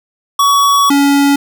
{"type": "tone pair in turn", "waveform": "square", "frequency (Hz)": [1127, 281.8], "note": ["C#6", "C#4"], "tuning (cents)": [28, 29], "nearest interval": "2 octaves", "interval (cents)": 2399, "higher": "first", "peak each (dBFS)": -8, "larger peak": "neither", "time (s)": [[0.39, 0.9], [0.9, 1.36]], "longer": "first", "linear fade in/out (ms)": 5, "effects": []}